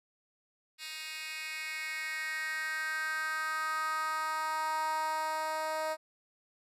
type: tone with high-pass filter sweep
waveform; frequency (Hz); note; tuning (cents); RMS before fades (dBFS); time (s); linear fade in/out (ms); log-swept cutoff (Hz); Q
10% pulse; 313.4; D#4; +13; -35; 0.78-5.97; 50; 3000 to 680; 4
effects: resampled to 32000 Hz